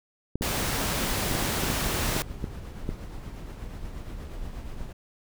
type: clicks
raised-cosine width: 3 ms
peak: -16 dBFS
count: 10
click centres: 0.356 / 0.411 / 1.313 / 1.352 / 1.425 / 1.636 / 1.701 / 2.165 / 2.442 / 2.891 s
type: noise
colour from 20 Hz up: pink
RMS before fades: -28 dBFS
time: 0.42-2.22 s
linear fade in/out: 0 ms
type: noise with tremolo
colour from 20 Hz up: brown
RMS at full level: -35 dBFS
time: 1.81-4.93 s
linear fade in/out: 10 ms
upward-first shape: triangle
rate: 8.4 Hz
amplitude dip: 40%
effects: none